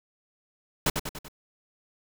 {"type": "noise with echo", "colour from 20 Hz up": "pink", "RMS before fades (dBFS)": -23, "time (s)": [0.86, 0.9], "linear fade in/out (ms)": 5, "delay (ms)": 96, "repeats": 4, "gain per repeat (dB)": -5, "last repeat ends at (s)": 1.284, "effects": []}